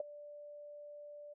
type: tone with ADSR envelope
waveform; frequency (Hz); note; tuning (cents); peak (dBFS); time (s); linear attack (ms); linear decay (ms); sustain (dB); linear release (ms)
sine; 587.3; D5; 0; -31; 0-1.34; 3; 13; -17; 15
effects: none